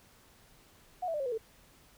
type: tone with pitch steps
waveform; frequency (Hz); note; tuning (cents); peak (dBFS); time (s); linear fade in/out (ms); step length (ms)
sine; 727 / 659 / 597.4 / 541.5 / 490.9 / 444.9; F#5 / E5 / D5 / C#5 / B4 / A4; -31 / -1 / +29 / -41 / -10 / +19; -31; 1.02-1.38; 10; 60
effects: pink hiss -61 dBFS RMS until 1.97 s